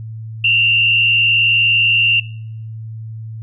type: tone with frequency modulation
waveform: sine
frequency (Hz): 2760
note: F7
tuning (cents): -21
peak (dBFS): -10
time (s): 0.44-2.2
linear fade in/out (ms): 5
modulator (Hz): 80.7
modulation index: 1
effects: noise-tail reverb RT60 0.7 s tail -22 dB re dry + added 111 Hz sine -26 dBFS peak until 3.42 s